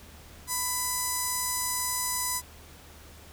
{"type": "tone with notch filter", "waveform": "5% pulse", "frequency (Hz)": 998, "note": "B5", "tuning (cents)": 18, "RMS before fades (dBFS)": -30, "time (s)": [0.47, 2.42], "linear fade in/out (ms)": 50, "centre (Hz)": 2900, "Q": 0.65, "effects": ["added 76 Hz sine -51 dBFS peak until 3.32 s", "pink hiss -51 dBFS RMS until 3.32 s"]}